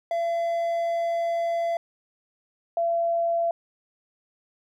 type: tone pair in turn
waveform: triangle / sine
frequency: 677 / 677 Hz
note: E5 / E5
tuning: +46 / +46 cents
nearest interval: unison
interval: 0 cents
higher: neither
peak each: -21 dBFS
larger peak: neither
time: 0.11-1.77 / 2.77-3.51 s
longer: first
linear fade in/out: 2 ms
effects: none